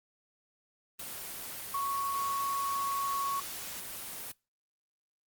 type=tone in noise; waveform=sine; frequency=1109 Hz; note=C#6; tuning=in tune; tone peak=-30 dBFS; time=1.74-3.4 s; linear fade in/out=5 ms; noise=white; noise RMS=-41 dBFS; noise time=0.99-4.32 s; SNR=+8 dB; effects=noise-tail reverb RT60 0.3 s tail -26 dB re dry + Opus 24 kbps